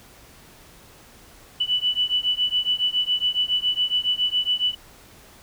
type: beating tone pair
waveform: sine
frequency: 2968 / 2975.2 Hz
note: F#7 / F#7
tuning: +5 / +9 cents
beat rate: 7.2 Hz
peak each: -23 dBFS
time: 1.6-4.75 s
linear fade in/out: 10 ms
effects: pink hiss -49 dBFS RMS until 5.42 s